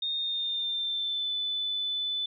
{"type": "tone with pitch glide", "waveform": "sine", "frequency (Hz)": [3675, 3501], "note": ["A#7", "A7"], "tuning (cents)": [-25, -9], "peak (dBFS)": -28, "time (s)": [0.02, 2.26], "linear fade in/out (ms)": 5, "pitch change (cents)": -84, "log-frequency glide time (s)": [0.17, 1.34], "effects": []}